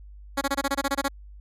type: tone bursts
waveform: 10% pulse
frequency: 277.2 Hz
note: C#4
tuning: in tune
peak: -14 dBFS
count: 11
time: 0.37-1.084 s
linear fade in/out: 10 ms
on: 44 ms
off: 23 ms
effects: added 50 Hz sine -42 dBFS peak until 1.4 s + resampled to 32000 Hz